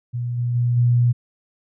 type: tone with level steps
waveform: sine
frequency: 121 Hz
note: B2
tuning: 35 cents flat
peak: -22 / -19 / -16 / -13 dBFS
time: 0.13-1.13 s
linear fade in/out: 20 ms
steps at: 0.37 / 0.54 / 0.76 s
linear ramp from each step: 20 ms
effects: none